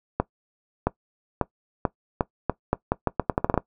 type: accelerating click train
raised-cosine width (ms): 1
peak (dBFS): -6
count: 16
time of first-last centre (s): 0.2-3.577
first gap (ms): 670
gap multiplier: 0.81
effects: noise-tail reverb RT60 0.1 s tail -19 dB re dry